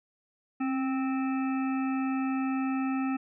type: harmonic tone with a mistuned harmonic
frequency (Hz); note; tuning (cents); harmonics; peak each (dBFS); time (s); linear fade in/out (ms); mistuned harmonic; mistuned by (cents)
261.6; C4; 0; 1 / 3 / 5 / 7 / 9 / 10; -27 / -38 / -39 / -46 / -49 / -44; 0.6-3.17; 10; 1; +30
effects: none